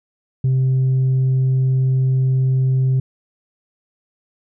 sine tone, 130.81 Hz, C3, in tune, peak -11 dBFS, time 0.44-3 s, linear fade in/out 5 ms, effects tanh soft clip ceiling -12 dBFS

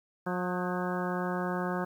harmonic tone with a mistuned harmonic, 179.8 Hz, F#3, 49 cents flat, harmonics 1 / 2 / 3 / 4 / 5 / 6 / 7 / 8 / 9, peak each -33 / -36 / -38 / -39 / -40 / -41 / -41 / -42 / -43 dBFS, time 0.26-1.85 s, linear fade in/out 10 ms, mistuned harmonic 8, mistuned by +68 cents, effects 10-bit

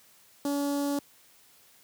sawtooth tone with notch filter, 284.4 Hz, C#4, 45 cents sharp, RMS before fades -29 dBFS, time 0.45-0.99 s, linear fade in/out 2 ms, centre 2200 Hz, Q 0.5, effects white hiss -59 dBFS RMS until 1.83 s + high-pass 60 Hz 12 dB/octave

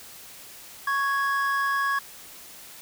triangle tone pair together, 1108.7 / 1661.2 Hz, C#6 / G#6, 0 / 0 cents, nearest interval perfect fifth, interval 700 cents, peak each -23 / -24 dBFS, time 0.87-1.99 s, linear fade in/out 5 ms, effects white hiss -45 dBFS RMS until 2.81 s

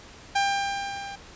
sawtooth tone with level ramp, 796 Hz, G5, 26 cents sharp, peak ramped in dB -16 to -32 dBFS, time 0.35-1.16 s, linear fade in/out 10 ms, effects pink hiss -47 dBFS RMS until 1.35 s + resampled to 16000 Hz

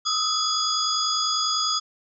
sine tone cluster, 1250 / 1300 / 3389 / 4921 / 6640 Hz, D#6 / E6 / G#7 / D#8 / G#8, +8 / -24 / +34 / -20 / -1 cents, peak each -28 / -31 / -28 / -25 / -30 dBFS, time 0.05-1.8 s, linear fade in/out 20 ms, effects none

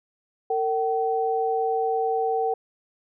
sine tone pair together, 454.3 / 764 Hz, A#4 / G5, -45 / -45 cents, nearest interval major sixth, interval 900 cents, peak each -24 dBFS, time 0.5-2.54 s, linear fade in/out 5 ms, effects none

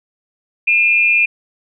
sine tone pair together, 2421 / 2637 Hz, D#7 / E7, -48 / 0 cents, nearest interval minor second, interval 148 cents, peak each -11 / -16 dBFS, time 0.67-1.26 s, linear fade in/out 10 ms, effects none

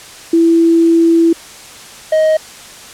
sine / triangle tone pair in turn, 332.5 / 627.7 Hz, E4 / D#5, +15 / +15 cents, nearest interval major seventh, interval 1100 cents, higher second, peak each -6 dBFS, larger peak neither, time 0.33-1.33 / 2.12-2.37 s, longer first, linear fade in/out 5 ms, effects white hiss -34 dBFS RMS until 2.93 s + low-pass 9000 Hz 12 dB/octave

